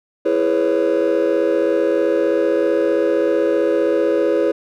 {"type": "chord", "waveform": "triangle", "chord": "C# minor seventh", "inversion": "first", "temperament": "just", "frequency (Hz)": [332.6, 415.8, 498.9, 554.4], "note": ["E4", "G#4", "B4", "C#5"], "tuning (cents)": [16, 2, 17, 0], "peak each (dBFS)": -17, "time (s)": [0.25, 4.52], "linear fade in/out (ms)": 10, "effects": ["tanh soft clip ceiling -7 dBFS"]}